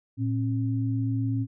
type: tone pair together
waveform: sine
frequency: 113.52 / 270 Hz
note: A#2 / C#4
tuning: -45 / -45 cents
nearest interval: octave + minor third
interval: 1500 cents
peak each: -25 / -29 dBFS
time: 0.17-1.47 s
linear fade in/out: 50 ms
effects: none